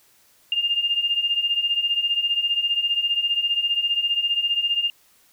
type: beating tone pair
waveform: sine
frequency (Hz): 2800 / 2815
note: F7 / F7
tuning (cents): +4 / +13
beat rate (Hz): 15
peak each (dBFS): -25 / -21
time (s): 0.52-4.9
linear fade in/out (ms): 2
effects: white hiss -58 dBFS RMS until 5.32 s